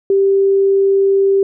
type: tone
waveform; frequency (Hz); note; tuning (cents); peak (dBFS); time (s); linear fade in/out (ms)
sine; 392; G4; 0; -9; 0.1-1.43; 2
effects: none